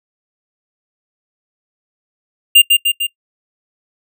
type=tone with echo; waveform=square; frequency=2800 Hz; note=F7; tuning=4 cents sharp; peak=-3 dBFS; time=2.55-2.62 s; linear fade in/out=10 ms; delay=150 ms; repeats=3; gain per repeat=-4 dB; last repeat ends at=3.07 s; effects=noise-tail reverb RT60 0.1 s tail -22 dB re dry